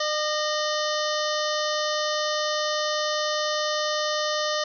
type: harmonic tone with a mistuned harmonic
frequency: 605 Hz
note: D#5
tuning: 49 cents flat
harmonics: 1 / 2 / 3 / 5 / 6 / 7 / 8 / 9 / 10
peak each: -27 / -30 / -32 / -34 / -35 / -35 / -36 / -37 / -37 dBFS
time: 0-4.64 s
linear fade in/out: 5 ms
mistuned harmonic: 3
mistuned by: +37 cents
effects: none